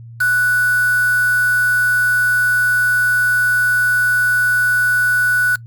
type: tone with quantisation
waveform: sine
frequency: 1480 Hz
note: F#6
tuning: in tune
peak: -12 dBFS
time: 0.2-5.56 s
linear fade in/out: 10 ms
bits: 4
effects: noise-tail reverb RT60 0.1 s tail -22 dB re dry + added 116 Hz sine -33 dBFS peak until 5.66 s